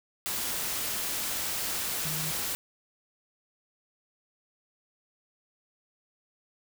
sine tone in noise, 155.56 Hz, D#3, in tune, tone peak -36 dBFS, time 2.05-2.31 s, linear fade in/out 0 ms, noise white, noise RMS -32 dBFS, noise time 0.26-2.55 s, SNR -7 dB, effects none

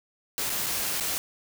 white noise with dropouts, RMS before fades -29 dBFS, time 0.38-1.18 s, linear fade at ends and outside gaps 0 ms, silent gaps 0.496-0.501 / 0.662-0.666 / 1-1.007 s, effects none

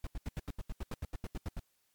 brown noise bursts, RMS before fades -37 dBFS, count 15, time 0.04-1.595 s, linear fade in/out 2 ms, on 29 ms, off 80 ms, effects white hiss -75 dBFS RMS until 1.94 s + MP3 96 kbps

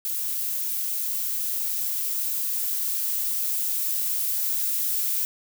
violet noise with level ramp, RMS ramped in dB -28 to -25 dBFS, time 0.05-5.25 s, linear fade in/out 0 ms, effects none

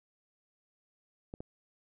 clicks, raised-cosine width 2 ms, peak -28 dBFS, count 2, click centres 1.339 / 1.405 s, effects none

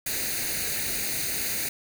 white noise with comb filter, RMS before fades -29 dBFS, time 0.06-1.69 s, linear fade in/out 5 ms, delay 0.46 ms, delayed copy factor +0.7, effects none

